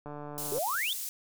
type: click train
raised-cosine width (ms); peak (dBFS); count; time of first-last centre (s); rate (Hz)
1; -28; 78; 0.06-0.584; 147
type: high-pass noise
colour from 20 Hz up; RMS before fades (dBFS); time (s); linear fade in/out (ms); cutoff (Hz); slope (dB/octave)
pink; -37; 0.38-1.09; 0; 7900; 12
type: exponential sweep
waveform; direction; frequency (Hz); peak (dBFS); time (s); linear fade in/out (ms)
sine; up; 392.1 to 3693; -29; 0.52-0.93; 0
effects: none